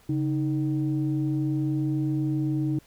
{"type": "tone pair together", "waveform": "sine", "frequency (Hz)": [138.58, 311.1], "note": ["C#3", "D#4"], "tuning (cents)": [0, 0], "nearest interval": "octave + major second", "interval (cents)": 1400, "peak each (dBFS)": -25, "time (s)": [0.09, 2.79], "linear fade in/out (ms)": 5, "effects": ["tanh soft clip ceiling -17 dBFS", "pink hiss -58 dBFS RMS until 2.86 s"]}